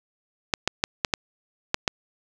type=clicks; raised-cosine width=0.2 ms; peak=-3 dBFS; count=7; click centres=0.538 / 0.676 / 0.839 / 1.048 / 1.138 / 1.744 / 1.878 s; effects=none